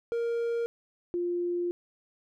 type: tone pair in turn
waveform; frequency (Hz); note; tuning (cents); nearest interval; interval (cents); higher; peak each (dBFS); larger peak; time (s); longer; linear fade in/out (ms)
triangle / sine; 467.3 / 350.1; A#4 / F4; +4 / +4; perfect fourth; 500; first; -25 / -27; first; 0.12-0.66 / 1.14-1.71; second; 0
effects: none